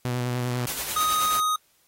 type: tone with vibrato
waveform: sawtooth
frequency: 123.47 Hz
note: B2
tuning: in tune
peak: -21 dBFS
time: 0.05-0.66 s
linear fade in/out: 0 ms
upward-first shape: square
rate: 10 Hz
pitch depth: 17 cents each way
type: noise with tremolo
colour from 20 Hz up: white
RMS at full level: -29 dBFS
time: 0.67-1.4 s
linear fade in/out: 0 ms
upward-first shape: sine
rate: 9.3 Hz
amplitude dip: 45%
type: tone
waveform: square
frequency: 1249 Hz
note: D#6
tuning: 6 cents sharp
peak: -22 dBFS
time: 0.96-1.56 s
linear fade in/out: 5 ms
effects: white hiss -64 dBFS RMS until 1.87 s + AAC 48 kbps